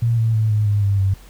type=tone with pitch steps; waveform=sine; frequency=116.54 / 112.96 / 109.49 / 106.13 / 102.87 / 99.71 / 96.65 Hz; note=A#2 / A2 / A2 / G#2 / G#2 / G2 / G2; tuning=0 / +46 / -8 / +38 / -16 / +30 / -24 cents; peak=-14 dBFS; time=0.02-1.14 s; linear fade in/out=5 ms; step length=160 ms; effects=added 46 Hz sine -43 dBFS peak until 1.29 s + pink hiss -48 dBFS RMS until 1.29 s